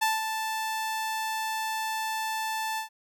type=tone with ADSR envelope; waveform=sawtooth; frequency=880 Hz; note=A5; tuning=in tune; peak=-18 dBFS; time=0.01-2.89 s; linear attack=15 ms; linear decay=180 ms; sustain=-7 dB; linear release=110 ms; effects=none